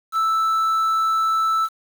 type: tone with quantisation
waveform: triangle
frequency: 1318.5 Hz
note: E6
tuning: in tune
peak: -15 dBFS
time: 0.12-1.69 s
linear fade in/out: 50 ms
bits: 7
effects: none